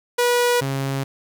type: tone pair in turn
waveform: sawtooth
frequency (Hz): 485.6 / 136.27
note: B4 / C#3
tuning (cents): -29 / -29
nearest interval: octave + minor seventh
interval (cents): 2200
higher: first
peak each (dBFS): -12 / -18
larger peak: first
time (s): 0.18-0.61 / 0.61-1.04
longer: neither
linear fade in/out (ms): 10
effects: none